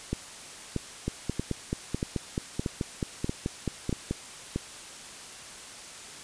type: two click trains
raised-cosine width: 3 ms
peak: -15 / -15 dBFS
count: 15 / 8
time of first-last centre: 1.08-4.11 / 0.13-4.56 s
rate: 4.62 / 1.58 Hz
effects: white hiss -44 dBFS RMS until 6.23 s + resampled to 22050 Hz